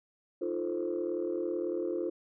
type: chord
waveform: sine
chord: F dominant seventh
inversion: third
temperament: equal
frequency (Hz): 311.1 / 349.2 / 440 / 523.3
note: Eb4 / F4 / A4 / C5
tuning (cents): 0 / 0 / 0 / 0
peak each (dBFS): -38 / -32 / -37 / -37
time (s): 0.41-2.1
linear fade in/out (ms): 10
effects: tanh soft clip ceiling -23 dBFS